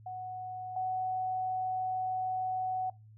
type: tone pair in turn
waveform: sine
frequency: 740 / 745.6 Hz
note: F#5 / F#5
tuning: 0 / +13 cents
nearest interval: unison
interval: 13 cents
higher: second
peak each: -37 / -30 dBFS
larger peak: second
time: 0.06-0.76 / 0.76-2.9 s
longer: second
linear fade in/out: 5 ms
effects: noise-tail reverb RT60 0.2 s tail -19 dB re dry + added 108 Hz sine -52 dBFS peak until 3.17 s